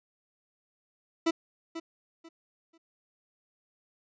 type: tone with echo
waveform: 40% pulse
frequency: 329.6 Hz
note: E4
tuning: in tune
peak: -22 dBFS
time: 1.26-1.31 s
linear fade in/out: 10 ms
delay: 490 ms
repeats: 3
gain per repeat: -12 dB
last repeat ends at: 2.78 s
effects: resampled to 16000 Hz